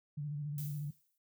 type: tone with vibrato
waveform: sine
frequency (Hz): 146.83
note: D3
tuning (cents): 0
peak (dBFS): -36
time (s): 0.17-0.91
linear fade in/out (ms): 10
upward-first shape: square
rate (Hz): 14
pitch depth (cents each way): 39
type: noise with exponential decay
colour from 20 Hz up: violet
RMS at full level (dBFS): -44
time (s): 0.58-1.18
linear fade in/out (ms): 2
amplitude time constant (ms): 130
effects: noise-tail reverb RT60 0.2 s tail -23 dB re dry